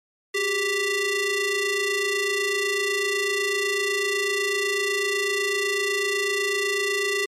sawtooth ring-modulated tone, 784 Hz, G5, in tune, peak -15 dBFS, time 0.34-7.26 s, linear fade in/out 10 ms, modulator 1190 Hz, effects low-pass 10000 Hz 12 dB/octave + MP3 96 kbps

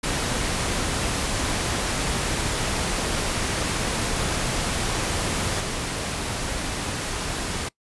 pink noise with level steps, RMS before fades -25 / -28 dBFS, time 0.03-7.69 s, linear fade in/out 10 ms, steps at 5.6 s, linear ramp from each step 2 ms, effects noise-tail reverb RT60 0.1 s tail -23 dB re dry + resampled to 24000 Hz

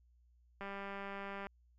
click train, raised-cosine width 0.5 ms, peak -30 dBFS, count 171, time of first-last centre 0.61-1.469 s, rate 198 Hz, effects added 60 Hz sine -65 dBFS peak until 1.78 s

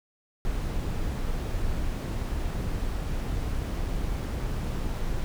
brown noise, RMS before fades -29 dBFS, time 0.45-5.24 s, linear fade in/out 0 ms, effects none

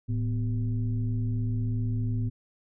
sine tone with frequency modulation, 110.5 Hz, A2, 8 cents sharp, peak -25 dBFS, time 0.08-2.3 s, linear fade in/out 20 ms, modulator 138 Hz, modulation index 0.67, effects none

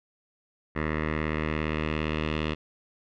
10% pulse tone with low-pass filter sweep, 77.4 Hz, D#2, 9 cents flat, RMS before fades -29 dBFS, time 0.75-2.55 s, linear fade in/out 20 ms, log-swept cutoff 1900 to 3000 Hz, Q 2.7, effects none

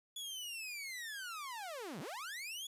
sawtooth linear two-way sweep, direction down then up, 3431 to 130 to 3431 Hz, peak -39 dBFS, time 0.16-2.67 s, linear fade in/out 5 ms, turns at 2 s, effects resampled to 32000 Hz + 11-bit

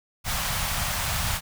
pink band-stop noise, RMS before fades -27 dBFS, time 0.24-1.41 s, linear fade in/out 50 ms, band 170 to 680 Hz, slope 24 dB/octave, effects none

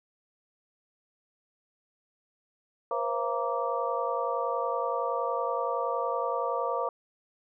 sine tone cluster, 482.3 / 533 / 681 / 936 / 1164 Hz, B4 / C5 / F5 / A#5 / D6, -41 / +32 / -44 / +7 / -16 cents, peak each -33 / -33 / -34 / -34 / -33 dBFS, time 2.91-6.89 s, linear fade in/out 2 ms, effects none

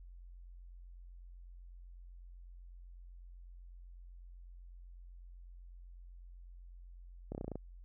slowing click train, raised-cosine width 2 ms, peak -27 dBFS, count 8, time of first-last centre 7.32-7.556 s, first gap 29 ms, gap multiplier 1.05, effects added 44 Hz sine -50 dBFS peak until 7.84 s

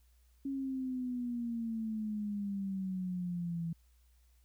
sine exponential sweep, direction down, 275.8 to 164.81 Hz, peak -34 dBFS, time 0.45-3.73 s, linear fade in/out 5 ms, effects added 60 Hz sine -63 dBFS peak until 4.44 s + white hiss -75 dBFS RMS until 4.44 s

